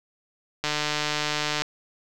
click train, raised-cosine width 0.2 ms, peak -8 dBFS, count 148, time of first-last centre 0.64-1.62 s, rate 150 Hz, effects none

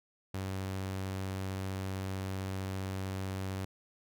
sawtooth tone, 95.5 Hz, G2, 45 cents flat, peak -31 dBFS, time 0.34-3.65 s, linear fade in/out 5 ms, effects none

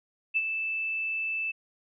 sine tone with ADSR envelope, 2637 Hz, E7, in tune, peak -21 dBFS, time 0.34-1.52 s, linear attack 27 ms, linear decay 42 ms, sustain -7 dB, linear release 16 ms, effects none

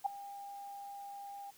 sine tone with ADSR envelope, 802 Hz, G5, 39 cents sharp, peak -26 dBFS, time 0.04-1.51 s, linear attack 21 ms, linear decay 5 ms, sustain -18 dB, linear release 13 ms, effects white hiss -62 dBFS RMS until 1.57 s

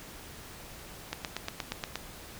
click train, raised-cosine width 0.2 ms, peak -15 dBFS, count 8, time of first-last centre 1.13-1.956 s, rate 8.47 Hz, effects pink hiss -47 dBFS RMS until 2.39 s

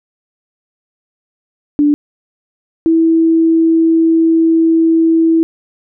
sine tone pair in turn, 293 / 326.8 Hz, D4 / E4, -4 / -15 cents, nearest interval major second, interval 189 cents, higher second, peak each -7 dBFS, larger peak neither, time 1.79-1.94 / 2.86-5.43 s, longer second, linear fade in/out 0 ms, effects none

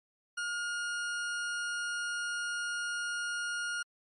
40% pulse tone, 1425 Hz, F6, 34 cents sharp, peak -32 dBFS, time 0.37-3.83 s, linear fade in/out 10 ms, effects MP3 48 kbps

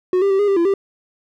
triangle tone with pitch steps, 366.4 / 396.4 / 387.4 / 410.4 / 394.1 / 339.4 / 393.5 Hz, F#4 / G4 / G4 / G#4 / G4 / F4 / G4, -17 / +19 / -20 / -21 / +9 / -49 / +7 cents, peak -11 dBFS, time 0.13-0.739 s, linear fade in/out 2 ms, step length 87 ms, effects none

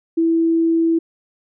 sine tone, 329.6 Hz, E4, in tune, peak -13 dBFS, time 0.17-0.99 s, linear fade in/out 10 ms, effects none

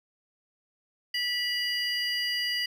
triangle tone cluster, 1961 / 2921 / 4780 Hz, B6 / F#7 / D8, -13 / -23 / +30 cents, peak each -30 dBFS, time 1.14-2.66 s, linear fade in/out 5 ms, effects none

